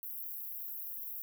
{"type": "high-pass noise", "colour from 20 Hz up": "pink", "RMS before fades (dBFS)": -42, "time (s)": [0.03, 1.22], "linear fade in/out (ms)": 0, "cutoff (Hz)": 12000, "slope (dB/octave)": 96, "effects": []}